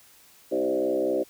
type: tone with frequency modulation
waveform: sine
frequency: 452.6 Hz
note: A4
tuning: 49 cents sharp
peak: -22 dBFS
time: 0.51-1.24 s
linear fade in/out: 20 ms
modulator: 64.4 Hz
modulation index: 2.4
effects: white hiss -55 dBFS RMS until 1.29 s